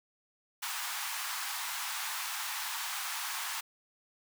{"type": "high-pass noise", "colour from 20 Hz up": "pink", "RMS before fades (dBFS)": -37, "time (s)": [0.62, 3.61], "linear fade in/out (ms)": 10, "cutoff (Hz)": 840, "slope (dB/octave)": 48, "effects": []}